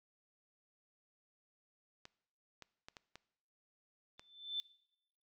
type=clicks; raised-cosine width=0.2 ms; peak=-33 dBFS; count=6; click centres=2.054 / 2.623 / 2.885 / 2.968 / 3.156 / 4.195 s
type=tone with exponential growth; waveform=sine; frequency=3533 Hz; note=A7; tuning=6 cents sharp; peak=-33 dBFS; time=4.18-4.6 s; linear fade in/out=0 ms; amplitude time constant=91 ms
effects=noise-tail reverb RT60 0.8 s tail -21 dB re dry